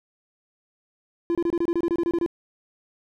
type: tone bursts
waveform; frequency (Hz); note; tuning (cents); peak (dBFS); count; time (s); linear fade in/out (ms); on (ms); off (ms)
triangle; 341.2; F4; -40; -18; 13; 1.3-2.262; 0; 50; 26
effects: none